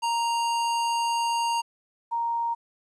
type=tone pair in turn; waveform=square / sine; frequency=932.3 / 932.3 Hz; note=A#5 / A#5; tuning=0 / 0 cents; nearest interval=unison; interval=0 cents; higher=neither; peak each=-24 dBFS; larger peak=neither; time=0.02-1.62 / 2.11-2.55 s; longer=first; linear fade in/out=20 ms; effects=resampled to 22050 Hz + 11-bit